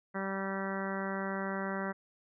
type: harmonic tone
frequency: 193.9 Hz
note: G3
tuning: 19 cents flat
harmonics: 1 / 2 / 3 / 4 / 5 / 6 / 7 / 8 / 9 / 10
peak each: -37 / -41 / -41 / -45 / -44 / -45 / -44 / -43 / -48 / -45 dBFS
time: 0.14-1.93 s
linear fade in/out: 20 ms
effects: none